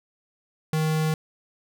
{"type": "tone", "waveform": "square", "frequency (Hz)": 156.7, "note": "D#3", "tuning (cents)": 13, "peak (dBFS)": -22, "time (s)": [0.73, 1.14], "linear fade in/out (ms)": 2, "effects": []}